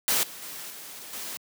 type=noise with level steps; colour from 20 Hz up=white; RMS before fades=-24 / -42 / -39 / -42 / -36 dBFS; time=0.08-1.37 s; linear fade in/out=0 ms; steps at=0.23 / 0.42 / 0.7 / 1.13 s; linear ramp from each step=2 ms; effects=high-pass 150 Hz 12 dB/octave